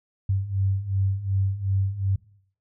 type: beating tone pair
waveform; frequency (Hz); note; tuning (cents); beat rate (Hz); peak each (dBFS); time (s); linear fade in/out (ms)
sine; 95.4 / 98.1; G2 / G2; -47 / +2; 2.7; -27 / -23; 0.29-2.16; 5
effects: noise-tail reverb RT60 0.6 s tail -21 dB re dry